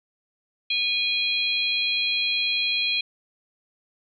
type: harmonic tone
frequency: 821 Hz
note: G#5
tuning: 20 cents flat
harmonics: 3 / 4 / 5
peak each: -25 / -26 / -27 dBFS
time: 0.7-3.01 s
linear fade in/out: 5 ms
effects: none